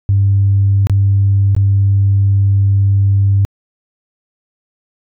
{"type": "tone with dropouts", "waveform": "sine", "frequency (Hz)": 99, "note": "G2", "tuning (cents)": 18, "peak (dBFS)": -7, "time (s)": [0.09, 3.45], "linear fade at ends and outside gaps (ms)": 0, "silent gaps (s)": [[0.87, 0.897], [1.55, 1.565]], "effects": ["tanh soft clip ceiling -3 dBFS"]}